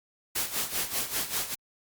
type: noise with tremolo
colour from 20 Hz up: white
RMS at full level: -28 dBFS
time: 0.35-1.55 s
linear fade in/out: 10 ms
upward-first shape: sine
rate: 5.1 Hz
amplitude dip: 75%
effects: Opus 48 kbps